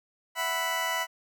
20% pulse chord, E suspended second, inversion none, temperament just, 659.3 / 741.7 / 988.9 Hz, E5 / F#5 / B5, 0 / +4 / +2 cents, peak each -29 / -31 / -25 dBFS, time 0.35-1.07 s, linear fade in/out 50 ms, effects none

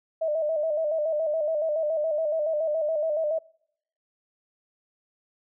sine tone with vibrato, 622.3 Hz, D#5, in tune, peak -23 dBFS, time 0.21-3.39 s, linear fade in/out 10 ms, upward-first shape square, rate 7.1 Hz, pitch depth 65 cents each way, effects noise-tail reverb RT60 0.7 s tail -25 dB re dry

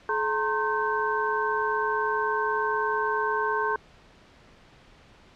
sine tone cluster, 427.9 / 916 / 1065 / 1543 Hz, A4 / A#5 / C6 / G6, -48 / -31 / +30 / -28 cents, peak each -29 dBFS, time 0.09-3.76 s, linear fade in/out 2 ms, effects pink hiss -54 dBFS RMS until 5.35 s + low-pass 4000 Hz 12 dB/octave

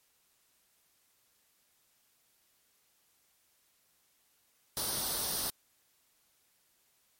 white noise with comb filter, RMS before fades -34 dBFS, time 4.77-5.5 s, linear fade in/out 0 ms, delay 0.21 ms, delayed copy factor +0.65, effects white hiss -71 dBFS RMS until 7.19 s + MP3 64 kbps

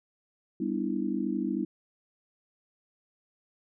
sine chord, E minor seventh, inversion first, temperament just, 197.78 / 247.2 / 296.7 / 329.6 Hz, G3 / B3 / D4 / E4, +16 / +2 / +18 / 0 cents, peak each -33 dBFS, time 0.6-1.65 s, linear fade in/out 5 ms, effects none

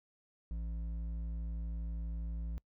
sine tone with hard clipping, 56.2 Hz, A1, 37 cents sharp, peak -38 dBFS, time 0.51-2.58 s, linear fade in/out 0 ms, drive 7 dB, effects noise-tail reverb RT60 0.1 s tail -25 dB re dry

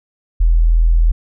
sine tone, 41.23 Hz, E1, 1 cent sharp, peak -8 dBFS, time 0.4-1.12 s, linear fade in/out 10 ms, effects none

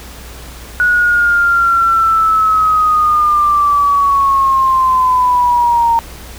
sine linear sweep, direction down, 1466 to 920 Hz, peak -8 dBFS, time 0.8-5.99 s, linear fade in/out 0 ms, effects added 60 Hz sine -32 dBFS peak until 6.38 s + pink hiss -34 dBFS RMS until 6.38 s

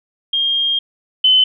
sine tone pair in turn, 3221 / 3039 Hz, G7 / F#7, +46 / +46 cents, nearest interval minor second, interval 100 cents, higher first, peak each -14 / -8 dBFS, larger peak second, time 0.33-0.79 / 1.24-1.44 s, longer first, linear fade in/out 5 ms, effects none

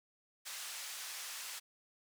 white band-pass noise, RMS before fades -45 dBFS, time 0.45-1.6 s, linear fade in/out 20 ms, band 1000 to 9200 Hz, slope 12 dB/octave, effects none

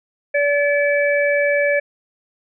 harmonic tone, 575 Hz, D5, 37 cents flat, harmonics 1 / 3 / 4, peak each -16 / -21 / -22 dBFS, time 0.34-1.8 s, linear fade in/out 10 ms, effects none

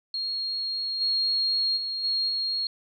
sine tone with level steps, 4274 Hz, C8, 36 cents sharp, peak -27 / -22 / -28 / -23 / -25 dBFS, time 0.14-2.67 s, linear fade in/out 2 ms, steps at 1 / 1.76 / 2.03 / 2.28 s, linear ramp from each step 20 ms, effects none

